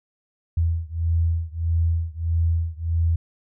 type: beating tone pair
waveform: sine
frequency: 82.41 / 84.01 Hz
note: E2 / E2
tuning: 0 / +33 cents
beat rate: 1.6 Hz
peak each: -22 / -23 dBFS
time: 0.57-3.16 s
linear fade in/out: 5 ms
effects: none